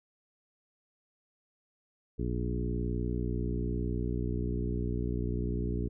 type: harmonic tone with a mistuned harmonic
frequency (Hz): 60.1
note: B1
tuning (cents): -46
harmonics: 1 / 2 / 3 / 4 / 5 / 6 / 7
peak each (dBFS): -33 / -36 / -38 / -39 / -40 / -41 / -41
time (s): 2.18-5.89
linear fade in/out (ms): 20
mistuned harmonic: 1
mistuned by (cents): -30
effects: none